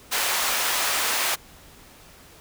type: high-pass noise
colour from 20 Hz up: pink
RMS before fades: -24 dBFS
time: 0.11-1.36 s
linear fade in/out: 20 ms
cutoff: 860 Hz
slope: 12 dB/octave
effects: pink hiss -49 dBFS RMS until 2.4 s